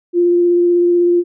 sine tone with vibrato, 349.2 Hz, F4, in tune, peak -9 dBFS, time 0.13-1.24 s, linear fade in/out 50 ms, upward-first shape sine, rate 16 Hz, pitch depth 11 cents each way, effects none

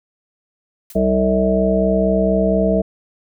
blue noise with exponential decay, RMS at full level -33 dBFS, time 0.9-1.02 s, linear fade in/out 2 ms, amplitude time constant 26 ms
harmonic tone, 64.3 Hz, C2, 30 cents flat, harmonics 1 / 3 / 5 / 7 / 9 / 10, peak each -24 / -17 / -25 / -20 / -26 / -18 dBFS, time 0.95-2.82 s, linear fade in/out 10 ms
effects none

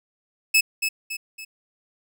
sawtooth tone with echo, 2600 Hz, E7, 24 cents flat, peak -11 dBFS, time 0.54-0.61 s, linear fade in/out 10 ms, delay 280 ms, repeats 3, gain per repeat -7 dB, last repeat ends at 1.45 s, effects none

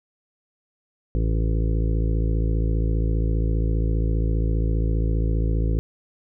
harmonic tone, 55 Hz, A1, in tune, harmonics 1 / 2 / 3 / 5 / 6 / 7 / 8 / 9, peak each -20 / -26 / -30 / -34 / -36 / -37 / -38 / -39 dBFS, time 1.15-5.79 s, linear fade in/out 0 ms, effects none

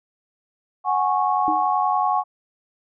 sine chord, F# suspended second, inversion none, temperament equal with one note detuned, 740 / 830.6 / 1101.1 Hz, F#5 / G#5 / C#6, 0 / 0 / -12 cents, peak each -22 dBFS, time 0.84-2.24 s, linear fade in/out 50 ms
sine tone with exponential decay, 311.1 Hz, D#4, in tune, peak -21 dBFS, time 1.48-1.73 s, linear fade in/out 0 ms, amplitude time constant 53 ms
effects none

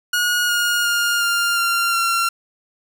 sawtooth tone with pitch steps, 1446 / 1430.2 / 1414.6 / 1399.2 / 1383.9 / 1368.8 Hz, F#6 / F6 / F6 / F6 / F6 / F6, -40 / +41 / +22 / +3 / -16 / -35 cents, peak -13 dBFS, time 0.13-2.29 s, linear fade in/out 5 ms, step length 360 ms, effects none

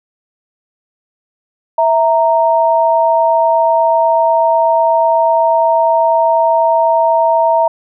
sine tone pair together, 656.2 / 928 Hz, E5 / A#5, -8 / -8 cents, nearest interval tritone, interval 600 cents, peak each -11 dBFS, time 1.78-7.68 s, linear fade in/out 5 ms, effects none

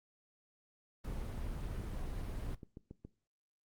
brown noise, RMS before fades -40 dBFS, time 1.04-2.55 s, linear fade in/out 5 ms
click train, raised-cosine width 3 ms, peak -35 dBFS, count 15, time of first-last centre 1.1-3.05 s, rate 7.18 Hz
effects noise-tail reverb RT60 0.4 s tail -21 dB re dry + Opus 24 kbps

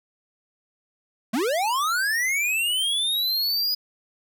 square linear sweep, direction up, 198.9 to 4978 Hz, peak -22 dBFS, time 1.33-3.75 s, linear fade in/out 10 ms, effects none

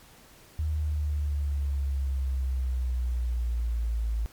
sine exponential sweep, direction down, 77.78 to 54.7 Hz, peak -25 dBFS, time 0.59-4.26 s, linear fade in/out 0 ms, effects pink hiss -54 dBFS RMS until 4.32 s + MP3 96 kbps

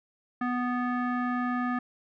square tone with low-pass filter, 246.9 Hz, B3, in tune, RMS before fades -29 dBFS, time 0.41-1.79 s, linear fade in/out 5 ms, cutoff 1500 Hz, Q 5.3, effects none

